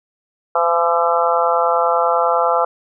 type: harmonic tone with a mistuned harmonic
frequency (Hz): 170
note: F3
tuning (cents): -46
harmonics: 3 / 4 / 5 / 6 / 7 / 8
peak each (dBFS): -19 / -19 / -20 / -23 / -21 / -21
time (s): 0.55-2.65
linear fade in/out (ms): 5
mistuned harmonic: 8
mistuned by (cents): -25
effects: none